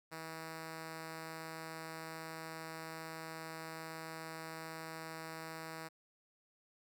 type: tone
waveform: 5% pulse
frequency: 161.2 Hz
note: E3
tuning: 38 cents flat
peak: -33 dBFS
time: 0.11-5.89 s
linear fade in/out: 20 ms
effects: none